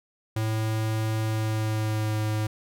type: tone with pitch glide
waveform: square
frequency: 109.9 to 107.7 Hz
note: A2 to A2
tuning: -2 to -37 cents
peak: -25 dBFS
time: 0.36-2.47 s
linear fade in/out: 5 ms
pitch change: -35 cents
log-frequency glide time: 1.23-2.19 s
effects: none